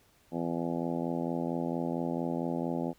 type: harmonic tone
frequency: 84.4 Hz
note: E2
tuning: 41 cents sharp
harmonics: 2 / 3 / 4 / 5 / 6 / 7 / 8 / 9 / 10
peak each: -36 / -34 / -37 / -43 / -40 / -41 / -44 / -44 / -44 dBFS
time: 0.31-2.94 s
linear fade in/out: 50 ms
effects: pink hiss -65 dBFS RMS until 2.98 s